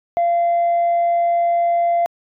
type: tone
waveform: sine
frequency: 688 Hz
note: F5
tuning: 26 cents flat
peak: -12 dBFS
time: 0.17-2.06 s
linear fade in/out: 0 ms
effects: tanh soft clip ceiling -12 dBFS